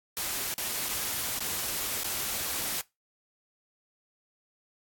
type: noise with dropouts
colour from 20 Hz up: white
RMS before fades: -32 dBFS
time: 0.17-2.81 s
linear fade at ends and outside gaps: 0 ms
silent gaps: 0.54-0.58 / 0.886-0.89 / 1.388-1.405 / 2.034-2.044 s
effects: noise-tail reverb RT60 0.2 s tail -21 dB re dry + AAC 64 kbps